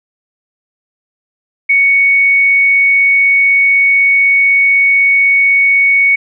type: tone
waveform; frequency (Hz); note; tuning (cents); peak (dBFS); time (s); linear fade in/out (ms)
sine; 2226; C#7; +7; -6; 1.69-6.16; 10
effects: none